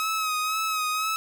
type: tone with vibrato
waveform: sawtooth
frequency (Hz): 1274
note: D#6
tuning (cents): +41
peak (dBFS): -21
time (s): 0-1.16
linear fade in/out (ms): 0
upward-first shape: sine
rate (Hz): 2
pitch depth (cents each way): 40
effects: none